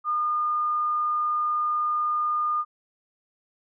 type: tone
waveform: sine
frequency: 1216 Hz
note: D#6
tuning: 40 cents flat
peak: -22 dBFS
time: 0.04-2.65 s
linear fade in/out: 50 ms
effects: none